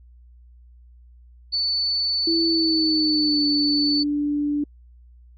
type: tone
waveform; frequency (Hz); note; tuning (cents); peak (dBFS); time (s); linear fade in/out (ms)
sine; 4489; C#8; +21; -20; 1.52-4.04; 20
type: tone with pitch glide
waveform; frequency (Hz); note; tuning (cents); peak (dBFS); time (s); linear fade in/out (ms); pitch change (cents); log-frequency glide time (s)
sine; 330 to 292.3; E4 to D4; +2 to -8; -20; 2.27-4.64; 5; -210; 2.48-3.45
effects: added 60 Hz sine -46 dBFS peak until 5.37 s + Opus 48 kbps